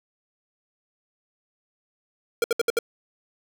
square tone bursts, 466.2 Hz, A#4, in tune, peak -19 dBFS, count 5, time 2.42-2.789 s, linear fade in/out 2 ms, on 21 ms, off 66 ms, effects none

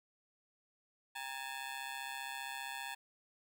15% pulse ring-modulated tone, 865 Hz, A5, 30 cents flat, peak -32 dBFS, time 1.15-2.95 s, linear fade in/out 10 ms, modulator 67.6 Hz, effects none

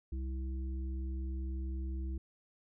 harmonic tone, 65.41 Hz, C2, in tune, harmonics 1 / 3 / 5, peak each -35 / -50 / -48 dBFS, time 0.12-2.18 s, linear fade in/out 5 ms, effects none

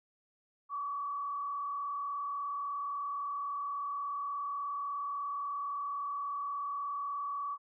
sine tone with frequency modulation, 1139 Hz, C#6, 47 cents sharp, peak -34 dBFS, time 0.69-7.58 s, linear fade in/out 50 ms, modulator 36.4 Hz, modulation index 0.71, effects none

